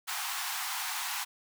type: high-pass noise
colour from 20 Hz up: pink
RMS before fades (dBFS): -35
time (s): 0.07-1.25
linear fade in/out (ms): 20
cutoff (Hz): 750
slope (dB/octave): 96
effects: none